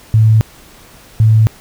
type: tone pair in turn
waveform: sine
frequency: 110 / 110 Hz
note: A2 / A2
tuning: 0 / 0 cents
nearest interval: unison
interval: 0 cents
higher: neither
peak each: -5 dBFS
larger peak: neither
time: 0.14-0.41 / 1.2-1.47 s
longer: neither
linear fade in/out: 0 ms
effects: pink hiss -41 dBFS RMS until 1.6 s